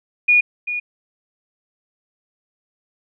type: tone with echo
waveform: sine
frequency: 2446 Hz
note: D#7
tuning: 30 cents flat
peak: -10 dBFS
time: 0.28-0.41 s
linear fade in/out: 10 ms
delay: 390 ms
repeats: 1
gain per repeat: -11 dB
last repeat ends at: 0.8 s
effects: none